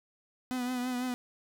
45% pulse tone with vibrato, 250 Hz, B3, 21 cents sharp, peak -31 dBFS, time 0.51-1.14 s, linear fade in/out 0 ms, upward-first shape triangle, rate 6 Hz, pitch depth 45 cents each way, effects none

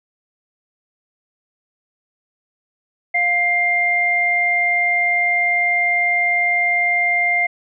sine tone pair together, 700.8 / 2100 Hz, F5 / C7, +6 / +6 cents, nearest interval octave + perfect fifth, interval 1900 cents, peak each -22 / -15 dBFS, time 3.14-7.47 s, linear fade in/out 10 ms, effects none

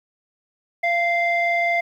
sine tone pair together, 687 / 2086 Hz, F5 / C7, -29 / -6 cents, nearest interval octave + perfect fifth, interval 1923 cents, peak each -19 dBFS, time 0.83-1.81 s, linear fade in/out 10 ms, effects tanh soft clip ceiling -13 dBFS + 9-bit

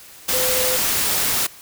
sine tone in noise, 510 Hz, C5, 44 cents flat, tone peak -23 dBFS, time 0.33-0.77 s, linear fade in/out 10 ms, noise white, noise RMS -20 dBFS, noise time 0.28-1.47 s, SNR -6 dB, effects white hiss -43 dBFS RMS until 1.61 s

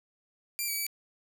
5% pulse tone with pitch steps, 2369 / 2282 / 2300 Hz, D7 / C#7 / D7, +14 / +50 / -37 cents, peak -21 dBFS, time 0.59-0.866 s, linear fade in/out 0 ms, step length 92 ms, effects none

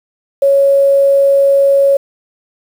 sine tone with quantisation, 554.4 Hz, C#5, in tune, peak -6 dBFS, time 0.42-1.97 s, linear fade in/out 5 ms, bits 6, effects none

